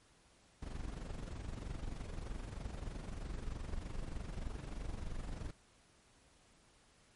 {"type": "noise with amplitude modulation", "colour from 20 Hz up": "brown", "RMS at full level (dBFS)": -40, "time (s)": [0.62, 5.51], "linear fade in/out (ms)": 5, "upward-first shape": "sine", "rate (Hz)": 23.2, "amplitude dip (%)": 65, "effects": ["pink hiss -67 dBFS RMS until 7.15 s", "MP3 48 kbps"]}